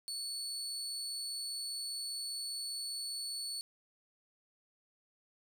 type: tone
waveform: 30% pulse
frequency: 4435 Hz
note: C#8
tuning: in tune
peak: -35 dBFS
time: 0.08-3.61 s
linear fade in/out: 0 ms
effects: none